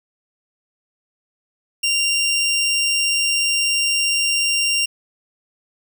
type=tone; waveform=20% pulse; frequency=2777 Hz; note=F7; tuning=10 cents flat; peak=-12 dBFS; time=1.83-4.86 s; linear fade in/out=10 ms; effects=none